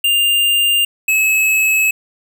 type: tone pair in turn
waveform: square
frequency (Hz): 2800 / 2583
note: F7 / E7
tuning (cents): +4 / -36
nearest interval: minor second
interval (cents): 140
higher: first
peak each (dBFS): -12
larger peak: neither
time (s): 0.04-0.85 / 1.08-1.91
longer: second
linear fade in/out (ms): 5
effects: none